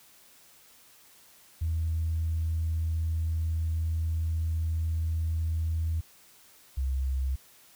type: tone pair in turn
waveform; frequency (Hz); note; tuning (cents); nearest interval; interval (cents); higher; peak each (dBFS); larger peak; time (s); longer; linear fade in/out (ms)
sine; 81.1 / 66.45; E2 / C2; -28 / +27; minor third; 345; first; -25; neither; 1.61-6.01 / 6.77-7.36; first; 10
effects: tanh soft clip ceiling -21 dBFS + white hiss -57 dBFS RMS until 7.75 s